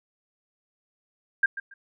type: tone with echo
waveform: sine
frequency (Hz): 1600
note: G6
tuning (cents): +35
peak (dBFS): -16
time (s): 1.43-1.46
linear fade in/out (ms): 5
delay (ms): 140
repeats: 2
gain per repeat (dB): -14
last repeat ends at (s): 1.74
effects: none